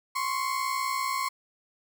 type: tone pair together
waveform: 35% pulse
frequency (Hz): 1045 / 1105.3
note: C6 / C#6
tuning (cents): -2 / -5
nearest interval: minor second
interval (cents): 97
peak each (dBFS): -28 / -29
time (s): 0.15-1.29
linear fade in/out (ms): 10
effects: none